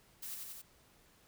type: noise with echo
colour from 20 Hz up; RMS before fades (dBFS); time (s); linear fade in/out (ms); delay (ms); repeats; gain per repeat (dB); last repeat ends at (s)
blue; -44; 0.22-0.35; 10; 90; 3; -2; 0.62
effects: pink hiss -66 dBFS RMS until 1.27 s